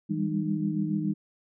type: tone cluster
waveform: sine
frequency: 160.7 / 196.1 / 203.1 / 306.6 Hz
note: E3 / G3 / G#3 / D#4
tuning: -44 / +1 / -38 / -25 cents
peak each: -31 dBFS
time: 0.09-1.14 s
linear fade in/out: 20 ms
effects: none